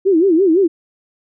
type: tone with vibrato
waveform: sine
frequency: 354.5 Hz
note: F4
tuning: 26 cents sharp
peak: -9 dBFS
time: 0.05-0.68 s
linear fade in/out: 20 ms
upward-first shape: sine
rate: 5.9 Hz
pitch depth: 210 cents each way
effects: none